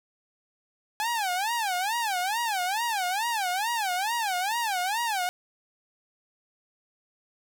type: tone with vibrato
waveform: sawtooth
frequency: 825 Hz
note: G#5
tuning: 12 cents flat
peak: -22 dBFS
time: 1-5.29 s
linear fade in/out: 0 ms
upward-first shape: sine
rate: 2.3 Hz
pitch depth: 250 cents each way
effects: none